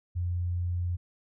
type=tone; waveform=sine; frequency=88.1 Hz; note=F2; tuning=16 cents sharp; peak=-27 dBFS; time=0.15-0.97 s; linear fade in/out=20 ms; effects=none